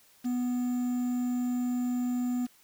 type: tone with quantisation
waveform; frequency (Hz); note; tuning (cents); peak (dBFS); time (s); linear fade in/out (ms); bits
triangle; 246.9; B3; 0; -25; 0.24-2.47; 20; 8
effects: white hiss -61 dBFS RMS until 2.63 s